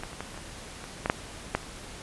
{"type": "clicks", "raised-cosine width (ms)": 0.5, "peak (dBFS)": [-19, -27, -19, -28, -27, -24, -12, -6, -9, -28], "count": 10, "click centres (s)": [0.035, 0.131, 0.206, 0.344, 0.376, 0.841, 1.059, 1.099, 1.55, 1.63], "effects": ["pink hiss -43 dBFS RMS until 2.02 s", "resampled to 24000 Hz"]}